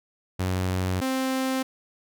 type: tone pair in turn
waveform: sawtooth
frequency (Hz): 92.5 / 262.4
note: F#2 / C4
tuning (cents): 0 / +5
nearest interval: octave + tritone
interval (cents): 1805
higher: second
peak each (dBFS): -20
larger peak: neither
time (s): 0.39-1.01 / 1.01-1.63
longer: neither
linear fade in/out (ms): 10
effects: none